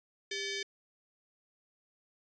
15% pulse ring-modulated tone, 1340 Hz, E6, 28 cents sharp, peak -25 dBFS, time 0.31-0.63 s, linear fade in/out 5 ms, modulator 942 Hz, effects resampled to 16000 Hz

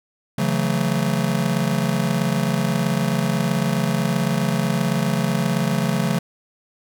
square chord, F# minor seventh, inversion second, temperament just, 138.75 / 166.5 / 185 / 222 Hz, C#3 / E3 / F#3 / A3, +2 / +18 / 0 / +16 cents, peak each -25 dBFS, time 0.38-6.19 s, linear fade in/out 5 ms, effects none

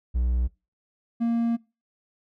triangle tone pair in turn, 61 / 232.6 Hz, B1 / A#3, -21 / -4 cents, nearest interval octave + major seventh, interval 2317 cents, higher second, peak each -19 dBFS, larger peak neither, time 0.14-0.48 / 1.2-1.57 s, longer second, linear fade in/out 20 ms, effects noise-tail reverb RT60 0.3 s tail -24 dB re dry

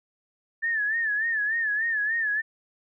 sine tone with vibrato, 1760 Hz, A6, in tune, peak -23 dBFS, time 0.62-2.42 s, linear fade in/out 20 ms, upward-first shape sine, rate 3.4 Hz, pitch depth 98 cents each way, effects none

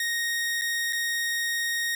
sawtooth tone with dropouts, 1864.7 Hz, A#6, in tune, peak -22 dBFS, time 0-1.95 s, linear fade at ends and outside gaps 2 ms, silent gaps 0.613-0.618 / 0.926-0.93 s, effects none

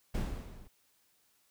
brown noise with level ramp, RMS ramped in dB -30 to -55 dBFS, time 0.14-0.68 s, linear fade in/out 10 ms, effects white hiss -71 dBFS RMS until 1.5 s

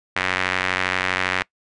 sawtooth tone with band-pass filter, 92.5 Hz, F#2, in tune, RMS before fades -23 dBFS, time 0.16-1.43 s, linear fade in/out 5 ms, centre 2000 Hz, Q 1.8, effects noise-tail reverb RT60 0.1 s tail -23 dB re dry + resampled to 22050 Hz

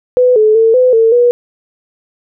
sine tone with pitch steps, 500 / 430.8 / 450.3 / 506 / 451 / 484.2 Hz, B4 / A4 / A4 / B4 / A4 / B4, +21 / -37 / +40 / +42 / +43 / -34 cents, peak -5 dBFS, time 0.17-1.31 s, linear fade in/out 0 ms, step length 190 ms, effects none

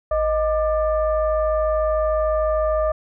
sine tone with frequency modulation, 622.3 Hz, D#5, in tune, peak -17 dBFS, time 0.11-2.92 s, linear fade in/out 5 ms, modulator 569 Hz, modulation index 0.71, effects none

